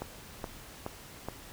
click train, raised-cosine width 1 ms, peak -21 dBFS, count 4, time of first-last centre 0.02-1.286 s, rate 2.37 Hz, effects pink hiss -49 dBFS RMS until 1.52 s

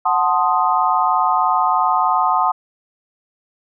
sine chord, F# diminished seventh, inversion none, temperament equal with one note detuned, 737 / 880 / 1046.5 / 1244.5 Hz, F#5 / A5 / C6 / Eb6, -7 / 0 / 0 / 0 cents, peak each -19 dBFS, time 0.05-2.52 s, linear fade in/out 10 ms, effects none

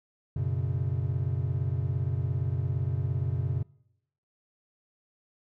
triangle chord, F# suspended fourth, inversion none, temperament equal with one note detuned, 92.5 / 121.14 / 138.59 Hz, F#2 / B2 / C#3, 0 / -33 / 0 cents, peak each -29 dBFS, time 0.36-3.63 s, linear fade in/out 5 ms, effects noise-tail reverb RT60 0.8 s tail -22 dB re dry

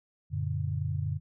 sine chord, Gb augmented, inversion none, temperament just, 92.5 / 115.62 / 144.53 Hz, Gb2 / Bb2 / D3, 0 / -14 / -27 cents, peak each -32 / -35 / -32 dBFS, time 0.3-1.2 s, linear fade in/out 50 ms, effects none

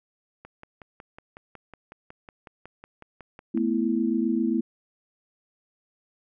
click train, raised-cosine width 0.5 ms, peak -28 dBFS, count 18, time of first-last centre 0.45-3.575 s, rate 5.44 Hz
sine chord, A suspended second, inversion none, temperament just, 220 / 247.5 / 330 Hz, A3 / B3 / E4, 0 / +4 / +2 cents, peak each -26 dBFS, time 3.54-4.61 s, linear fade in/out 10 ms
effects none

